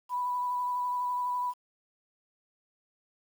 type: tone with vibrato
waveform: sine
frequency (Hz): 987.8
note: B5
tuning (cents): 0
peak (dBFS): -28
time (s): 0.09-1.54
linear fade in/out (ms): 50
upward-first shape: sine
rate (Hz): 12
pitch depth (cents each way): 13
effects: 9-bit